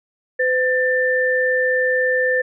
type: tone pair together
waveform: sine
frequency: 508 / 1781.8 Hz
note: B4 / A6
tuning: +49 / +21 cents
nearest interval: octave + minor seventh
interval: 2172 cents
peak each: -18 dBFS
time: 0.39-2.42 s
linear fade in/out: 10 ms
effects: none